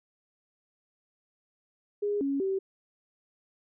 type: tone with pitch steps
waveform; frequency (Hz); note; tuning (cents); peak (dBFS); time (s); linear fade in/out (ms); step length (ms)
sine; 411 / 277.2 / 385.7; G#4 / C#4 / G4; -18 / 0 / -28; -26; 2.02-2.59; 10; 190
effects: none